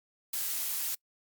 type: noise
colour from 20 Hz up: blue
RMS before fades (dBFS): -33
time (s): 0.33-0.95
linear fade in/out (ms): 5
effects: noise-tail reverb RT60 0.1 s tail -26 dB re dry + Opus 48 kbps